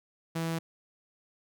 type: tone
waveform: sawtooth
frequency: 164.4 Hz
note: E3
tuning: 4 cents flat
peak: -26 dBFS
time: 0.35-0.59 s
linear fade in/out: 10 ms
effects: none